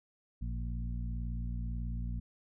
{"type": "harmonic tone with a mistuned harmonic", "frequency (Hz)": 58.27, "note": "A#1", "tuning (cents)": 0, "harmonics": [1, 2, 3, 4], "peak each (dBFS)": [-35, -41, -45, -47], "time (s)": [0.41, 2.2], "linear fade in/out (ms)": 10, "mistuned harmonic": 1, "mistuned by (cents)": -110, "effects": []}